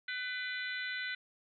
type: harmonic tone with a mistuned harmonic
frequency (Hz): 501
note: B4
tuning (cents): +25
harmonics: 3 / 4 / 5 / 6 / 7 / 8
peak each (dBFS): -39 / -40 / -47 / -49 / -48 / -46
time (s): 0.08-1.15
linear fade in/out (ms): 5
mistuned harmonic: 5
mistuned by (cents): -65
effects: none